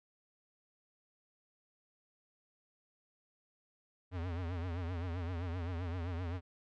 square tone with vibrato, 87.31 Hz, F2, in tune, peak -37 dBFS, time 4.11-6.41 s, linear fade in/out 50 ms, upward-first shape triangle, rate 7.7 Hz, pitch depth 130 cents each way, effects low-pass 3000 Hz 12 dB/octave

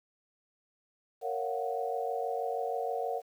sine chord, Gb major seventh, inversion first, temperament just, 462.5 / 555 / 693.7 / 740 Hz, Bb4 / Db5 / F5 / Gb5, -14 / +2 / -12 / 0 cents, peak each -35 / -38 / -38 / -35 dBFS, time 1.21-3.22 s, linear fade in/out 50 ms, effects 10-bit

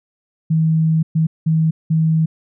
sine tone bursts at uneven times, 160 Hz, D#3, 49 cents sharp, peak -12 dBFS, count 4, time 0.5-1.03 / 1.15-1.27 / 1.46-1.71 / 1.9-2.26 s, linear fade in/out 10 ms, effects none

